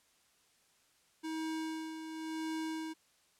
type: tone with tremolo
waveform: square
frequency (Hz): 318.4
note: D#4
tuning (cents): +40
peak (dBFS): -36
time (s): 1.23-2.94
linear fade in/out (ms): 20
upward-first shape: sine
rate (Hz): 0.94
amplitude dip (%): 55
effects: white hiss -70 dBFS RMS until 3.39 s + low-pass 10000 Hz 12 dB/octave